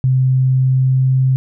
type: tone with pitch glide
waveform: sine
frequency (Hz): 130 to 131.06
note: C3 to C3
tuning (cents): -11 to +3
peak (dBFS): -10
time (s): 0.04-1.36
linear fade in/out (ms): 0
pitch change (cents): +14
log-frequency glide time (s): 0.17-1.2
effects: none